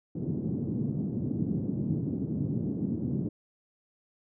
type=band-pass noise; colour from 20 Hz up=white; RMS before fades=-31 dBFS; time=0.15-3.29 s; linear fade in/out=5 ms; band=110 to 270 Hz; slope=24 dB/octave; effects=none